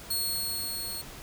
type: tone with level ramp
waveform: 15% pulse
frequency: 4320 Hz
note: C#8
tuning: 45 cents flat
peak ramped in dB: -20 to -28 dBFS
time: 0.1-1.02 s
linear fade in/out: 10 ms
effects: pink hiss -45 dBFS RMS until 1.22 s